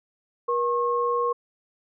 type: tone pair together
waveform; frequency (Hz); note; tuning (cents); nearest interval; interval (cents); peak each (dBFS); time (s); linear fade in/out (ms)
sine; 478.8 / 1082.3; A#4 / C#6; +46 / -42; octave + major second; 1412; -24; 0.48-1.33; 10
effects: none